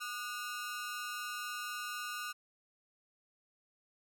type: ring-modulated tone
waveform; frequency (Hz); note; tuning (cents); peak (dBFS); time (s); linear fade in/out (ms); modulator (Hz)
sawtooth; 1340; E6; +28; -32; 0-2.33; 20; 122
effects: none